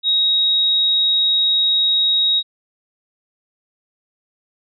sine tone, 3788 Hz, A#7, 27 cents sharp, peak -13 dBFS, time 0.03-2.43 s, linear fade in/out 50 ms, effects none

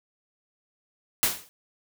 white noise with exponential decay, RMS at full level -19 dBFS, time 1.23-1.49 s, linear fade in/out 0 ms, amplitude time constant 56 ms, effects none

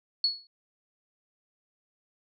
sine tone with exponential decay, 4377 Hz, C#8, 23 cents flat, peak -19 dBFS, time 0.24-0.47 s, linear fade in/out 2 ms, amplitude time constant 48 ms, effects none

